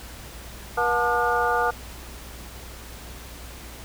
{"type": "harmonic tone with a mistuned harmonic", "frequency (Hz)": 240, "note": "B3", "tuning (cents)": -49, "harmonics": [2, 3, 4, 5, 6], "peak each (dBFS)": [-26, -26, -26, -26, -26], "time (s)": [0.77, 1.71], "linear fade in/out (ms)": 10, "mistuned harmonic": 4, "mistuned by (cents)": -150, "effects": ["added 60 Hz sine -41 dBFS peak until 3.84 s", "pink hiss -42 dBFS RMS until 3.84 s"]}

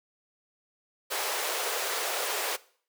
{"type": "high-pass noise", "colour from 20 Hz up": "pink", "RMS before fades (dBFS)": -31, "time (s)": [1.1, 2.57], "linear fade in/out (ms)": 20, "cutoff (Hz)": 400, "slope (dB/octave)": 48, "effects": ["noise-tail reverb RT60 0.5 s tail -20 dB re dry"]}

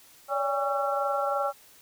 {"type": "tone cluster", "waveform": "sine", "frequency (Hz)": [566, 589, 811, 1121, 1353], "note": ["C#5", "D5", "G#5", "C#6", "E6"], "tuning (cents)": [36, 5, -41, 19, 45], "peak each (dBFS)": [-29, -38, -30, -36, -30], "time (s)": [0.28, 1.53], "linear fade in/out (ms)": 50, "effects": ["white hiss -55 dBFS RMS until 1.81 s"]}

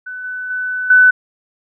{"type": "tone with level steps", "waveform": "sine", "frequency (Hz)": 1500, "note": "F#6", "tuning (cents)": 23, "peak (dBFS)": [-25, -22, -18, -5], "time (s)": [0.06, 1.11], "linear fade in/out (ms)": 10, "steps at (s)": [0.24, 0.5, 0.9], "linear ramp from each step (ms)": 5, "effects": []}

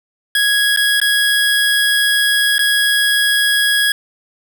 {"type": "tone with dropouts", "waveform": "25% pulse", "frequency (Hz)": 1661.2, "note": "G#6", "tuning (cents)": 0, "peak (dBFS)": -8, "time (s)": [0.35, 3.92], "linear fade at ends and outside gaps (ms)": 2, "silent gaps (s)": [[0.763, 0.772], [1.001, 1.015], [2.582, 2.591]], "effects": []}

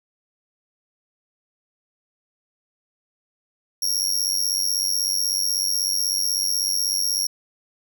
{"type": "tone with amplitude modulation", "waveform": "sawtooth", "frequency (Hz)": 5588, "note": "F8", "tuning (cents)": 0, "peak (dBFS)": -14, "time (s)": [3.82, 7.27], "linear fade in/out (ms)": 5, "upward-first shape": "sine", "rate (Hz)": 96.2, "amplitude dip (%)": 90, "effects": []}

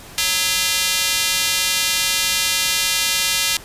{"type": "tone with high-pass filter", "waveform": "square", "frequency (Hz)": 184.8, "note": "F#3", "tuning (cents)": -2, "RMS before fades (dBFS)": -19, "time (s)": [0.18, 3.57], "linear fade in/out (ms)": 0, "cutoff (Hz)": 3100, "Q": 1, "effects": ["pink hiss -39 dBFS RMS until 3.64 s", "resampled to 32000 Hz"]}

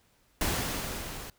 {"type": "noise with level ramp", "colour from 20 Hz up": "pink", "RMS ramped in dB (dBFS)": [-28, -42], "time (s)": [0.41, 1.3], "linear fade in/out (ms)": 2, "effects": ["pink hiss -67 dBFS RMS until 1.38 s"]}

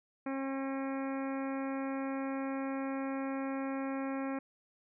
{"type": "harmonic tone with a mistuned harmonic", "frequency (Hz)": 270, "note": "C#4", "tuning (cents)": -45, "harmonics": [1, 2, 3, 4, 5, 6, 7, 8, 9], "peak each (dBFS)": [-35, -41, -45, -47, -49, -51, -52, -53, -54], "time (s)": [0.26, 4.39], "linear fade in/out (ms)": 5, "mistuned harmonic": 8, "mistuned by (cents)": 21, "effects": []}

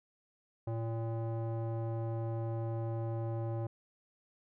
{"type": "tone with low-pass filter", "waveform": "square", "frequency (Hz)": 114, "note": "A#2", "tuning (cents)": -38, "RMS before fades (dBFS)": -36, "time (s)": [0.67, 3.67], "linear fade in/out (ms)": 5, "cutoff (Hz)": 720, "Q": 1.7, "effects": []}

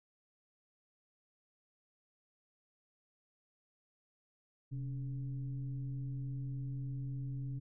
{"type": "tone with frequency modulation", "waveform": "sine", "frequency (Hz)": 131.3, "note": "C3", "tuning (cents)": 6, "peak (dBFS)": -37, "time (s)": [4.71, 7.6], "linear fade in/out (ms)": 20, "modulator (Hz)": 153, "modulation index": 0.46, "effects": []}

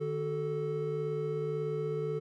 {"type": "tone cluster", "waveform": "triangle", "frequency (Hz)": [151.4, 376, 437.8], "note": ["D#3", "F#4", "A4"], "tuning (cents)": [-47, 28, -9], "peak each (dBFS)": [-34, -38, -31], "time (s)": [0, 2.2], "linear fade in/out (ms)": 20, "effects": []}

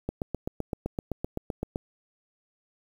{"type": "click train", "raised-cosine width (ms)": 2, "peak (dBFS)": -16, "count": 14, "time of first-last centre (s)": [0.09, 1.759], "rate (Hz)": 7.79, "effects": ["8-bit"]}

